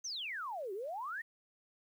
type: exponential two-way sweep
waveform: sine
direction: down then up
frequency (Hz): 6470 to 366.8 to 1926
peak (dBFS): -38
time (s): 0.04-1.22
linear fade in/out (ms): 10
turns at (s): 0.73
effects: 11-bit